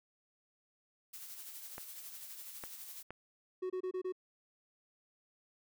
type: noise with tremolo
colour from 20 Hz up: blue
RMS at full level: -47 dBFS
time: 1.13-3.03 s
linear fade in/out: 10 ms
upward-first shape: sine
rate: 12 Hz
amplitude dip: 40%
type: clicks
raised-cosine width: 0.5 ms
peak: -29 dBFS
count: 3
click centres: 1.781 / 2.638 / 3.106 s
type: tone bursts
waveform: triangle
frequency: 370 Hz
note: F#4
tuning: in tune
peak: -33 dBFS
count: 5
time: 3.62-4.124 s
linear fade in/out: 10 ms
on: 80 ms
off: 26 ms
effects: none